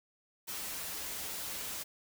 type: noise with comb filter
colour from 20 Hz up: white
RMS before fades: -40 dBFS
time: 0.47-1.84 s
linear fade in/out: 20 ms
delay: 8.2 ms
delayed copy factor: -0.5
effects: none